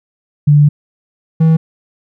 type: tone pair in turn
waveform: sine / triangle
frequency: 146.83 / 161.06 Hz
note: D3 / E3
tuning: 0 / -40 cents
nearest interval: major second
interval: 160 cents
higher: second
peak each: -4 dBFS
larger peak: neither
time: 0.47-0.69 / 1.4-1.57 s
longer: first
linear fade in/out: 10 ms
effects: none